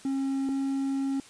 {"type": "tone pair in turn", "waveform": "triangle", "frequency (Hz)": [270.9, 272.1], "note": ["C#4", "C#4"], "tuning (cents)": [-40, -32], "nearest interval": "unison", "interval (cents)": 8, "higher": "second", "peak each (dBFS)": -24, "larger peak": "neither", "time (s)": [[0.05, 0.49], [0.49, 1.2]], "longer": "second", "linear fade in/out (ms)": 2, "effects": ["white hiss -51 dBFS RMS until 1.29 s", "resampled to 22050 Hz"]}